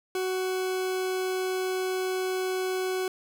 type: tone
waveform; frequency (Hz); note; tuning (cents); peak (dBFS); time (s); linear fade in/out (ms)
40% pulse; 372.7; F#4; +13; -26; 0.15-3.08; 2
effects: none